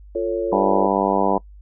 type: chord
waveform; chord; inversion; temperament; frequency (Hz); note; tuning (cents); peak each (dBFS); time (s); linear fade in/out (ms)
sine; F augmented; none; equal with one note detuned; 349.2 / 445.1 / 554.4; F4 / A4 / C#5; 0 / +20 / 0; -24; 0.15-0.87; 5
type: harmonic tone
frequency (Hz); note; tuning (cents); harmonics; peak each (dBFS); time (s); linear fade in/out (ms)
98; G2; 0; 2 / 3 / 4 / 5 / 6 / 7 / 8 / 9 / 10; -25 / -25 / -25 / -25 / -25 / -25 / -25 / -25 / -25; 0.52-1.38; 5
effects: noise-tail reverb RT60 0.1 s tail -23 dB re dry + added 50 Hz sine -40 dBFS peak until 1.61 s